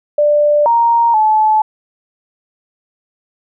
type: tone with pitch steps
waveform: sine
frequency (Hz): 591 / 933 / 864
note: D5 / A#5 / A5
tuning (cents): +11 / +1 / -32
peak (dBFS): -8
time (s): 0.18-1.62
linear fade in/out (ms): 5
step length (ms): 480
effects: none